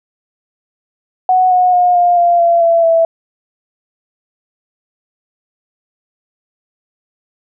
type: tone with pitch steps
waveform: sine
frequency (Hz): 740 / 728.1 / 716.4 / 705 / 693.6 / 682.5 / 671.6 / 660.8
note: F#5 / F#5 / F5 / F5 / F5 / F5 / E5 / E5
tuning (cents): 0 / -28 / +44 / +16 / -12 / -40 / +32 / +4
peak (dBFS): -7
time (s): 1.29-3.05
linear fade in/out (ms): 2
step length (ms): 220
effects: none